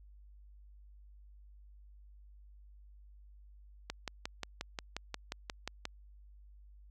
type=click train; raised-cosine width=0.2 ms; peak=-20 dBFS; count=12; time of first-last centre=3.9-5.854 s; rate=5.63 Hz; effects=added 50 Hz sine -54 dBFS peak until 6.9 s